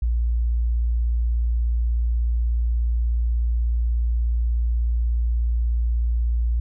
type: tone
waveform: sine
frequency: 58.27 Hz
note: A#1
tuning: in tune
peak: -18 dBFS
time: 0.02-6.6 s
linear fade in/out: 5 ms
effects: none